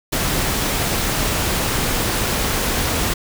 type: noise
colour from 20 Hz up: pink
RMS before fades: -20 dBFS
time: 0.12-3.14 s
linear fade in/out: 10 ms
effects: none